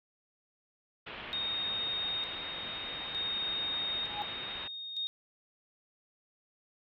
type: low-pass noise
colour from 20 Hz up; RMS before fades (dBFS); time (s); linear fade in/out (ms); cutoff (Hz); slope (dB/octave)
white; -44; 1.06-4.68; 10; 3400; 48
type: tone with tremolo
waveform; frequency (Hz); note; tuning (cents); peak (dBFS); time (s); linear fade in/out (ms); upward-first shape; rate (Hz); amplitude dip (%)
sine; 3709; A#7; -9; -32; 1.33-5.07; 0; square; 0.55; 55
type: tone with exponential growth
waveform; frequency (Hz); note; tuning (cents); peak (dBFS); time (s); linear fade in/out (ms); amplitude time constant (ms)
sine; 830.6; G#5; 0; -30; 4.01-4.22; 0; 45
effects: none